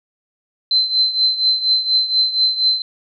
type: tone with tremolo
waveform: sine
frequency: 4077 Hz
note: C8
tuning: 46 cents flat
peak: -10 dBFS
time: 0.71-2.82 s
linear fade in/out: 2 ms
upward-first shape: triangle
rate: 4.2 Hz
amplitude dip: 80%
effects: none